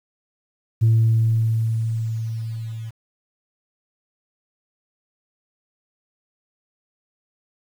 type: tone with level ramp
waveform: sine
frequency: 112.7 Hz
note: A2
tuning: 42 cents sharp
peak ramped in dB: -10 to -29 dBFS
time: 0.81-2.91 s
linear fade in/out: 20 ms
effects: tanh soft clip ceiling -10 dBFS + 8-bit